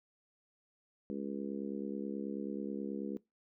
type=harmonic tone; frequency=69.3 Hz; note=C#2; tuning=in tune; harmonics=3 / 4 / 5 / 6 / 7; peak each=-40 / -42 / -44 / -46 / -47 dBFS; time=1.1-3.17 s; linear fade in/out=0 ms; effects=noise-tail reverb RT60 0.2 s tail -21 dB re dry